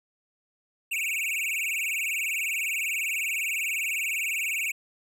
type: tone with vibrato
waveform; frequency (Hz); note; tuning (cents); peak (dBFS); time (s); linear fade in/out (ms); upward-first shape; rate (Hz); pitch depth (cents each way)
square; 2489; D#7; 0; -27; 0.91-4.72; 10; sine; 20; 200
effects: none